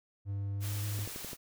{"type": "tone with pitch glide", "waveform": "triangle", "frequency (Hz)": [99.7, 102.86], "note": ["G2", "G#2"], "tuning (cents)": [30, -16], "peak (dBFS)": -31, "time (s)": [0.25, 1.08], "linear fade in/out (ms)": 50, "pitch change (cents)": 54, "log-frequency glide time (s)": [0.54, 0.84]}
{"type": "noise", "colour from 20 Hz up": "white", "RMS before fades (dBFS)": -43, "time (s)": [0.6, 1.37], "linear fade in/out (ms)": 50}
{"type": "click train", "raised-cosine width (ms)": 2, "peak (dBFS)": -30, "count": 5, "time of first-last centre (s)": [0.99, 1.332], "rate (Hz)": 11.7}
{"effects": []}